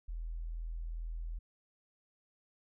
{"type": "tone", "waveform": "sine", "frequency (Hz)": 41.2, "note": "E1", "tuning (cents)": 0, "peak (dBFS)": -37, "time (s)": [0.08, 1.39], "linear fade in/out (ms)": 10, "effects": []}